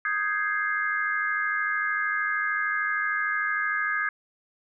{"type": "chord", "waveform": "sine", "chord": "Ab major seventh", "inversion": "second", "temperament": "equal", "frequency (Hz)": [1244.5, 1568, 1661.2, 2093], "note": ["Eb6", "G6", "Ab6", "C7"], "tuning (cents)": [0, 0, 0, 0], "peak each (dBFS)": [-30, -32, -27, -32], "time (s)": [0.05, 4.09], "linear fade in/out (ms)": 2, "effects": []}